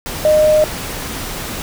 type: tone in noise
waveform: sine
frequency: 614 Hz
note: D#5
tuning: 23 cents flat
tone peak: -8 dBFS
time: 0.25-0.64 s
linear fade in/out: 0 ms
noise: pink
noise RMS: -25 dBFS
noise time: 0.06-1.62 s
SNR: +14 dB
effects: none